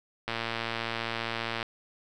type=click train; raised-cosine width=0.3 ms; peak=-15 dBFS; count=156; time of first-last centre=0.28-1.628 s; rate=115 Hz; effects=none